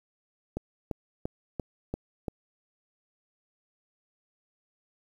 click train, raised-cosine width 2 ms, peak -18 dBFS, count 6, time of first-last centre 0.57-2.282 s, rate 2.92 Hz, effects 9-bit

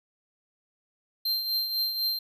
square tone with tremolo, 4155 Hz, C8, 13 cents flat, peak -24 dBFS, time 1.25-2.19 s, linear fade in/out 5 ms, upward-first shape triangle, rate 4 Hz, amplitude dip 60%, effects none

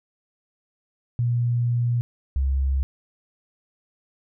sine tone pair in turn, 120 / 67.35 Hz, B2 / C#2, -49 / -49 cents, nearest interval minor seventh, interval 1000 cents, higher first, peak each -19 dBFS, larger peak neither, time 1.19-2.01 / 2.36-2.83 s, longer first, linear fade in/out 0 ms, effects none

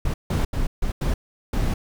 brown noise bursts at uneven times, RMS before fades -22 dBFS, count 6, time 0.05-0.14 / 0.3-0.45 / 0.53-0.67 / 0.82-0.92 / 1.01-1.14 / 1.53-1.74 s, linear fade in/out 5 ms, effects none

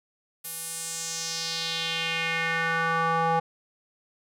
square tone with band-pass filter sweep, 164.81 Hz, E3, in tune, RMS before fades -28 dBFS, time 0.44-3.4 s, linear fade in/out 10 ms, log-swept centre 12000 to 850 Hz, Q 2.6, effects none

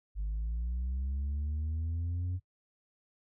sine linear sweep, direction up, 49.57 to 91.8 Hz, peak -29 dBFS, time 0.15-2.4 s, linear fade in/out 50 ms, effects noise-tail reverb RT60 0.1 s tail -17 dB re dry + tanh soft clip ceiling -30 dBFS

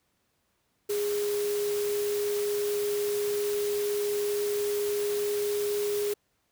sine tone in noise, 412.4 Hz, G#4, 12 cents flat, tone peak -26 dBFS, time 0.89-6.14 s, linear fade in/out 10 ms, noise white, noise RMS -38 dBFS, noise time 0.89-6.14 s, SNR +9 dB, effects pink hiss -73 dBFS RMS until 6.51 s + high-pass 60 Hz 12 dB/octave

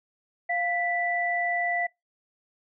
sine tone pair together, 698.4 / 1975.5 Hz, F5 / B6, 0 / 0 cents, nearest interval octave + tritone, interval 1800 cents, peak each -27 dBFS, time 0.49-1.87 s, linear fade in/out 10 ms, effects noise-tail reverb RT60 0.2 s tail -25 dB re dry

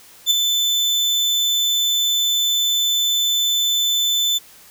35% pulse tone with ADSR envelope, 3520 Hz, A7, in tune, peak -8 dBFS, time 0.26-4.39 s, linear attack 48 ms, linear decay 8 ms, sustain -6 dB, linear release 21 ms, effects white hiss -46 dBFS RMS until 4.7 s

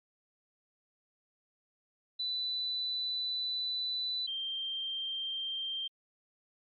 sine tone pair in turn, 3986 / 3164 Hz, B7 / G7, +15 / +15 cents, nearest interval major third, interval 400 cents, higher first, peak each -32 / -34 dBFS, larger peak first, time 2.19-4.27 / 4.27-5.88 s, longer first, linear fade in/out 10 ms, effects Opus 48 kbps

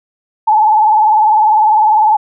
sine tone with vibrato, 862 Hz, A5, 36 cents flat, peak -6 dBFS, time 0.47-2.17 s, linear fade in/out 10 ms, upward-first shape sine, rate 20 Hz, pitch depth 68 cents each way, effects none

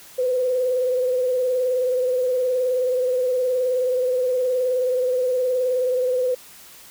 sine tone with vibrato, 505 Hz, B4, 39 cents sharp, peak -18 dBFS, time 0.18-6.35 s, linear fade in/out 10 ms, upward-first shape sine, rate 19 Hz, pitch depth 40 cents each way, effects white hiss -45 dBFS RMS until 6.9 s

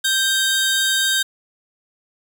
sawtooth tone pair together, 1574 / 3724 Hz, G6 / A#7, +7 / -2 cents, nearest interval octave + minor third, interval 1491 cents, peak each -16 dBFS, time 0.04-1.23 s, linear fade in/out 10 ms, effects 8-bit

